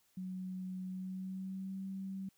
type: tone with pitch glide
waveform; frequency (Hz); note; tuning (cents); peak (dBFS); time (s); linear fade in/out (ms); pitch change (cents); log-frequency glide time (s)
sine; 185.5 to 192.37; F#3 to G3; +5 to -32; -39; 0.17-2.29; 5; +63; 0.88-1.83
effects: white hiss -73 dBFS RMS until 2.37 s